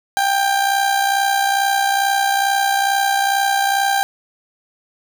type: tone with amplitude modulation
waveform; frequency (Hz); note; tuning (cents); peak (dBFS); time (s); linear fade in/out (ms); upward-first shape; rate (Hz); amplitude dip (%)
30% pulse; 791; G5; +15; -10; 0.17-4.03; 0; sine; 62.3; 50
effects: none